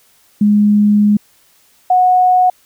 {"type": "tone pair in turn", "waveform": "sine", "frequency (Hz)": [207.7, 732.7], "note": ["G#3", "F#5"], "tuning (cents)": [0, -17], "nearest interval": "octave + minor seventh", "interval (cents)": 2183, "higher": "second", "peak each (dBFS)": -7, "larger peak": "neither", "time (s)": [[0.41, 1.17], [1.9, 2.5]], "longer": "first", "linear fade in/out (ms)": 5, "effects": ["white hiss -52 dBFS RMS until 2.65 s"]}